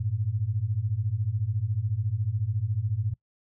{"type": "beating tone pair", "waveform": "sine", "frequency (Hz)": [98, 112], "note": ["G2", "A2"], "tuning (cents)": [0, 31], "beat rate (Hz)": 14, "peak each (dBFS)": [-29, -27], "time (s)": [0, 3.14], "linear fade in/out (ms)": 10, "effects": ["noise-tail reverb RT60 0.1 s tail -23 dB re dry"]}